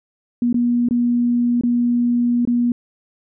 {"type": "tone with dropouts", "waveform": "sine", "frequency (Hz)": 240.6, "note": "B3", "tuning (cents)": -45, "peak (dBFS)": -14, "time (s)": [0.42, 2.72], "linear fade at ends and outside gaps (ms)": 2, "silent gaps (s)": [[0.528, 0.543], [0.887, 0.909], [1.611, 1.635], [2.452, 2.474]], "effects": []}